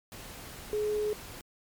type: tone in noise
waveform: sine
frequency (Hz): 422.2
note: G#4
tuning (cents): +29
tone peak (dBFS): -27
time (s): 0.73-1.13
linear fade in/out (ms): 0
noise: pink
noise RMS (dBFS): -45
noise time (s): 0.12-1.41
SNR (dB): +15
effects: MP3 96 kbps